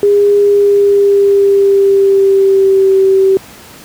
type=tone with pitch glide; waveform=sine; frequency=407.2 to 385.2 Hz; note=G#4 to G4; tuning=-34 to -30 cents; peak=-5 dBFS; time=0.03-3.37 s; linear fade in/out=0 ms; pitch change=-96 cents; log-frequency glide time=0.38-2.97 s; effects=pink hiss -35 dBFS RMS until 3.84 s + high-pass 80 Hz 12 dB/octave